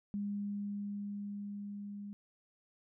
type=tone with level ramp; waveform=sine; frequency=203.3 Hz; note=G#3; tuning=37 cents flat; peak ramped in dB=-34 to -42 dBFS; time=0.14-2.13 s; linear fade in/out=0 ms; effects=none